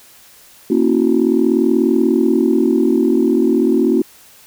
sine chord, F# dominant seventh, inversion first, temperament equal with one note detuned, 233.1 / 273.4 / 329.6 / 370 Hz, A#3 / C#4 / E4 / F#4, 0 / -24 / 0 / 0 cents, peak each -16 dBFS, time 0.7-4.02 s, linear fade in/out 5 ms, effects tanh soft clip ceiling -2 dBFS + white hiss -45 dBFS RMS until 4.46 s

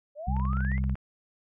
sine exponential sweep, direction up, 566 to 2200 Hz, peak -35 dBFS, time 0.15-0.8 s, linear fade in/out 50 ms
harmonic tone, 65.41 Hz, C2, in tune, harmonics 1 / 2 / 3, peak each -26 / -31 / -33 dBFS, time 0.27-0.95 s, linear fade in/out 10 ms
clicks, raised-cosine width 0.5 ms, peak -30 dBFS, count 12, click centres 0.366 / 0.398 / 0.453 / 0.532 / 0.57 / 0.606 / 0.649 / 0.717 / 0.78 / 0.84 / 0.896 / 0.955 s
effects none

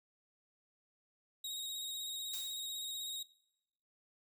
sawtooth tone with vibrato, 3769 Hz, A#7, 18 cents sharp, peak -37 dBFS, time 1.44-3.23 s, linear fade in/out 5 ms, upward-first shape square, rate 16 Hz, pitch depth 20 cents each way
blue noise with exponential decay, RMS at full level -42 dBFS, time 2.33-2.73 s, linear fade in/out 5 ms, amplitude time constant 86 ms
effects noise-tail reverb RT60 0.9 s tail -23 dB re dry

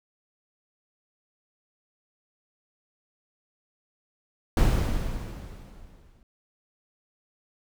brown noise with exponential decay, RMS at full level -18 dBFS, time 4.57-6.23 s, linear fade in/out 2 ms, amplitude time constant 360 ms, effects none

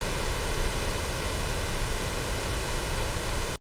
pink noise with comb filter, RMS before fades -28 dBFS, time 0.01-3.56 s, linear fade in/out 2 ms, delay 2 ms, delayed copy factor +0.5, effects low-pass 8000 Hz 12 dB/octave + Opus 32 kbps

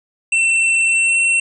square tone with pitch glide, 2692 to 2711 Hz, E7 to E7, +36 to +48 cents, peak -13 dBFS, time 0.32-1.4 s, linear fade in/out 5 ms, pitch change +12 cents, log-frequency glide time 0.87-1.2 s, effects resampled to 22050 Hz

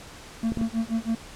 triangle tone with tremolo, 226.4 Hz, A3, 50 cents sharp, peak -19 dBFS, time 0.43-1.15 s, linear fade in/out 2 ms, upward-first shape sine, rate 6.2 Hz, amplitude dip 100%
clicks, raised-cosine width 3 ms, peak -17 dBFS, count 3, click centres 0.52 / 0.573 / 0.614 s
effects pink hiss -44 dBFS RMS until 1.35 s + low-pass 9000 Hz 12 dB/octave

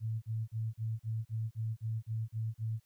sine tone bursts, 111.5 Hz, A2, 23 cents sharp, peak -32 dBFS, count 11, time 0-2.8 s, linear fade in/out 50 ms, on 220 ms, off 38 ms, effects white hiss -75 dBFS RMS until 2.85 s

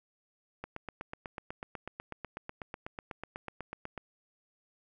click train, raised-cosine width 0.5 ms, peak -24 dBFS, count 28, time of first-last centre 0.64-3.977 s, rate 8.09 Hz, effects none

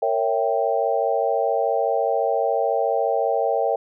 sine chord, A# diminished seventh, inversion none, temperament equal with one note detuned, 460.3 / 554.4 / 659.3 / 784 Hz, A#4 / C#5 / E5 / G5, -22 / 0 / 0 / 0 cents, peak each -24 dBFS, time 0.02-3.76 s, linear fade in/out 5 ms, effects none

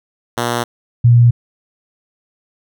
5% pulse / sine tone pair in turn, 120 / 119.41 Hz, B2 / A#2, -49 / +42 cents, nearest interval unison, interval 9 cents, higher first, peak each -5 dBFS, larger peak neither, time 0.37-0.64 / 1.04-1.31 s, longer neither, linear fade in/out 10 ms, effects none

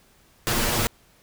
pink noise with comb filter, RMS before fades -23 dBFS, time 0.47-0.87 s, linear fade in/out 0 ms, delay 8.5 ms, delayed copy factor +0.7, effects pink hiss -58 dBFS RMS until 1.22 s

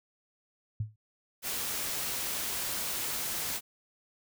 sine tone with exponential decay, 107.7 Hz, A2, 37 cents flat, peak -26 dBFS, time 0.8-0.96 s, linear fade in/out 5 ms, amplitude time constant 33 ms
white noise, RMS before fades -34 dBFS, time 1.42-3.61 s, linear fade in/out 50 ms
effects none

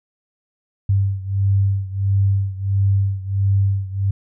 sine beating tone pair, 97.8 / 99.3 Hz, G2 / G2, -4 / +23 cents, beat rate 1.5 Hz, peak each -17 / -20 dBFS, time 0.89-4.11 s, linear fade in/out 5 ms, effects none

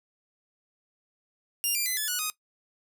5% pulse tone with pitch steps, 2800 / 2382 / 2026 / 1723.6 / 1466.2 / 1247.3 Hz, F7 / D7 / B6 / A6 / F#6 / D#6, +4 / +24 / +44 / -36 / -16 / +4 cents, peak -17 dBFS, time 1.64-2.3 s, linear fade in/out 0 ms, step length 110 ms, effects noise-tail reverb RT60 0.1 s tail -18 dB re dry

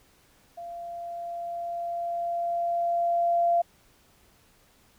sine tone with level ramp, 688 Hz, F5, 26 cents flat, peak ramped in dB -36 to -19 dBFS, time 0.57-3.62 s, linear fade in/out 10 ms, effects pink hiss -61 dBFS RMS until 4.98 s

